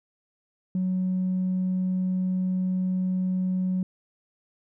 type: tone with tanh clipping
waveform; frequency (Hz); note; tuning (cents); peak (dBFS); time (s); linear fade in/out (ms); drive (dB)
triangle; 184.9; F#3; -1; -23; 0.75-3.83; 2; 5
effects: none